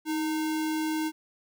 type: tone with sample-and-hold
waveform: sine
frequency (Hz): 314.3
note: D#4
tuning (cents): +18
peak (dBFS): -26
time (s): 0.05-1.12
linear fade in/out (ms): 50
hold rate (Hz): 1225
effects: none